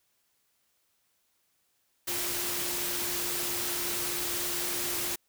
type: tone in noise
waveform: sine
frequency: 351.3 Hz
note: F4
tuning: 10 cents sharp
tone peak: -41 dBFS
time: 2.07-5.16 s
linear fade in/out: 10 ms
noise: white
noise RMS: -32 dBFS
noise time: 2.07-5.16 s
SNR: -12 dB
effects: white hiss -73 dBFS RMS until 5.28 s